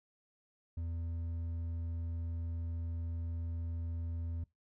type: tone with hard clipping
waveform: triangle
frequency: 83.5 Hz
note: E2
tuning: 23 cents sharp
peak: -37 dBFS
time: 0.77-4.44 s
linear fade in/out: 5 ms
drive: 7 dB
effects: noise-tail reverb RT60 0.2 s tail -23 dB re dry